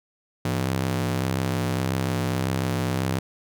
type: ring-modulated tone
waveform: sawtooth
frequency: 132.9 Hz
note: C3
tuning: 27 cents sharp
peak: -16 dBFS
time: 0.45-3.19 s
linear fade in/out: 2 ms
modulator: 32.8 Hz
effects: none